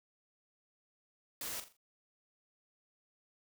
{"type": "noise with echo", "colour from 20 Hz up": "white", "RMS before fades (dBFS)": -41, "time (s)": [1.41, 1.6], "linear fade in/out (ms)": 2, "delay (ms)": 42, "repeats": 4, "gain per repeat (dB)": -9, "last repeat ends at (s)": 1.768, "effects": []}